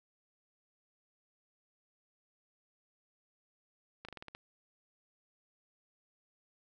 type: slowing click train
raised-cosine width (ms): 0.3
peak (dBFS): -29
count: 7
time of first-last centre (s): 4.05-4.35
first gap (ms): 36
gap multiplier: 1.13
effects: none